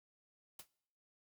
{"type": "noise with exponential decay", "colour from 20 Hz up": "white", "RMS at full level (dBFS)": -45, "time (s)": [0.59, 0.68], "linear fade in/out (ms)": 5, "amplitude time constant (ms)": 18, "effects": ["noise-tail reverb RT60 0.7 s tail -22 dB re dry"]}